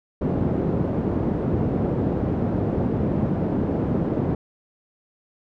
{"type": "band-pass noise", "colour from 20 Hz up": "pink", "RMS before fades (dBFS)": -23, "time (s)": [0.21, 4.35], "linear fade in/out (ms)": 5, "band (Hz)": [110, 410], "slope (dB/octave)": 12, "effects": []}